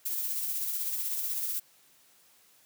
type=noise with tremolo; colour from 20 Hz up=violet; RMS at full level=-31 dBFS; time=0.05-1.6 s; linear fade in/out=10 ms; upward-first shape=sine; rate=16 Hz; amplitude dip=35%; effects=white hiss -62 dBFS RMS until 2.65 s + high-pass 100 Hz 12 dB/octave